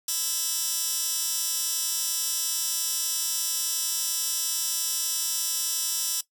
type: tone with high-pass filter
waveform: 15% pulse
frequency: 331.5 Hz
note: E4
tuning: 10 cents sharp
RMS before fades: -28 dBFS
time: 0.08-6.21 s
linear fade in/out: 5 ms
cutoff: 6500 Hz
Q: 1.3
effects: noise-tail reverb RT60 0.1 s tail -17 dB re dry